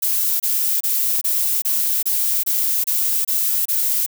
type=noise bursts; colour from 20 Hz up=violet; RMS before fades=-19 dBFS; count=10; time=0.02-4.063 s; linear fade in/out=10 ms; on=380 ms; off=27 ms; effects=none